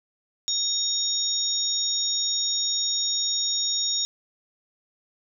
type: tone cluster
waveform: sine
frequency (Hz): 3728 / 5570 / 6770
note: A#7 / F8 / G#8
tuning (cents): -1 / -5 / +32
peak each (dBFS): -26 / -27 / -29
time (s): 0.48-4.05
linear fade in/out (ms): 0
effects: none